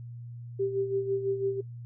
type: tone with tremolo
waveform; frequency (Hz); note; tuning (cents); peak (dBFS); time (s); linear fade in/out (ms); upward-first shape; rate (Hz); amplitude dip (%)
sine; 392; G4; 0; -24; 0.59-1.61; 10; sine; 6; 65
effects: noise-tail reverb RT60 0.1 s tail -18 dB re dry + added 119 Hz sine -39 dBFS peak until 1.85 s